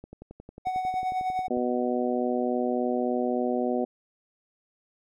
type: click train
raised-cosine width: 2 ms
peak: -29 dBFS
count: 18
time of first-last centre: 0.04-1.572 s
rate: 11.1 Hz
type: tone with tremolo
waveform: triangle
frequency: 744 Hz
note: F#5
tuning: 9 cents sharp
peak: -22 dBFS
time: 0.65-1.48 s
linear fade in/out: 20 ms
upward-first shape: sine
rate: 9.9 Hz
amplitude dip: 50%
type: harmonic tone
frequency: 123.47 Hz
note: B2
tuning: in tune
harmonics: 2 / 3 / 4 / 5 / 6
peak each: -28 / -30 / -31 / -32 / -33 dBFS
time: 1.5-3.85 s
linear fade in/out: 10 ms
effects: none